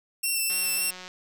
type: tone with vibrato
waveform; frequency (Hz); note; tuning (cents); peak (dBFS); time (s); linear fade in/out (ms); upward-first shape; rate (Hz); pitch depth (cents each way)
5% pulse; 2698; E7; +40; -16; 0.23-0.91; 10; sine; 3.6; 19
type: click train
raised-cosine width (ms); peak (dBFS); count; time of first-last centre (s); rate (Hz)
0.2; -24; 107; 0.5-1.079; 183
effects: none